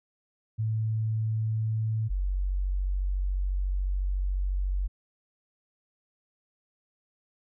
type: tone pair in turn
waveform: sine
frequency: 110.1 / 47.01 Hz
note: A2 / F#1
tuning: +2 / +28 cents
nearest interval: octave + minor third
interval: 1474 cents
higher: first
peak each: -25 dBFS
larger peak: neither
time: 0.58-2.09 / 2.09-4.88 s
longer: second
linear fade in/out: 20 ms
effects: none